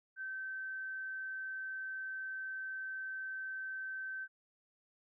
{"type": "tone", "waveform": "sine", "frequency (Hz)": 1544, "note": "G6", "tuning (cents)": -27, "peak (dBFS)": -39, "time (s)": [0.16, 4.28], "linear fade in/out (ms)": 50, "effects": []}